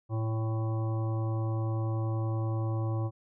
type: harmonic tone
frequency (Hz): 111.2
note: A2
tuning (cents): +19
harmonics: 1 / 3 / 5 / 7 / 9 / 10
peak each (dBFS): -28 / -38 / -42 / -45 / -47 / -48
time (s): 0.09-3.11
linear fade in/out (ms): 50
effects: none